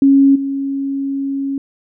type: tone with level steps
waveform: sine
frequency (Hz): 274.9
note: C#4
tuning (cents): -14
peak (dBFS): -6 / -17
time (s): 0.02-1.58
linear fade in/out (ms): 2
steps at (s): 0.35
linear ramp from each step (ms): 10
effects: none